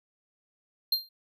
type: tone with exponential decay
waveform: square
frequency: 4186 Hz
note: C8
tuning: in tune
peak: -20 dBFS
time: 0.92-1.09 s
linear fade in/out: 5 ms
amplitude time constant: 36 ms
effects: none